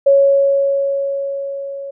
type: tone with level ramp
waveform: sine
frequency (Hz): 554.4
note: C#5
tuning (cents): 0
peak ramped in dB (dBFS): -6 to -25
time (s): 0.06-1.91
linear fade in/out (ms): 10
effects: none